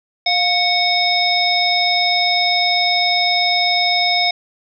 harmonic tone with a mistuned harmonic, 740 Hz, F#5, in tune, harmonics 1 / 3 / 5 / 7, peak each -19 / -19 / -19 / -19 dBFS, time 0.26-4.31 s, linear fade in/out 5 ms, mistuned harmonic 1, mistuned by -77 cents, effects none

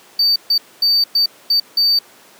triangle tone bursts at uneven times, 4601 Hz, D8, 36 cents flat, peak -10 dBFS, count 6, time 0.19-0.36 / 0.5-0.58 / 0.82-1.04 / 1.15-1.26 / 1.5-1.6 / 1.77-1.99 s, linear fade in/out 5 ms, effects pink hiss -45 dBFS RMS until 2.39 s + high-pass 300 Hz 12 dB/octave

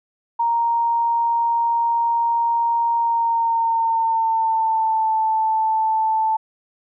sine tone with pitch glide, 932.3 to 880 Hz, A#5 to A5, 0 to 0 cents, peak -16 dBFS, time 0.39-6.37 s, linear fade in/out 10 ms, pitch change -100 cents, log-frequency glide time 2.96-5.12 s, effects none

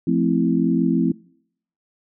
sine chord, F major seventh, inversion none, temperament equal, 174.61 / 220 / 261.6 / 329.6 Hz, F3 / A3 / C4 / E4, 0 / 0 / 0 / 0 cents, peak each -21 / -23 / -20 / -23 dBFS, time 0.07-1.12 s, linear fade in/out 5 ms, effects noise-tail reverb RT60 0.7 s tail -25 dB re dry

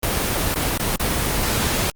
pink noise with dropouts, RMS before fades -21 dBFS, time 0.03-1.9 s, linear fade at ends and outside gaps 1 ms, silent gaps 0.543-0.559 / 0.776-0.797 / 0.96-0.998 s, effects Opus 24 kbps

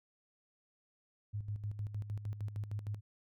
sine tone with tremolo, 103.83 Hz, G#2, in tune, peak -35 dBFS, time 1.33-3.01 s, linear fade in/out 20 ms, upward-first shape square, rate 6.5 Hz, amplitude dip 65%, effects none

